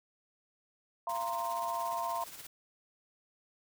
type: chord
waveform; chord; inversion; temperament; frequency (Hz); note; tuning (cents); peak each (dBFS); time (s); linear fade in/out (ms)
sine; F suspended fourth; none; equal with one note detuned; 685.3 / 932.3 / 1046.5; F5 / Bb5 / C6; -33 / 0 / 0; -37 / -36 / -37; 1.07-2.24; 2
type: noise with tremolo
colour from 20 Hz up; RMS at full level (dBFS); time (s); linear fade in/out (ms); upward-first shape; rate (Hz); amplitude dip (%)
white; -46; 1.09-2.47; 5; sine; 17; 50
effects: none